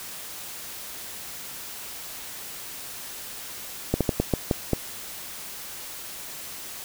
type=slowing click train; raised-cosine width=2 ms; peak=-7 dBFS; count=7; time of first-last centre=3.94-4.733 s; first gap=67 ms; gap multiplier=1.27; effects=white hiss -38 dBFS RMS until 6.84 s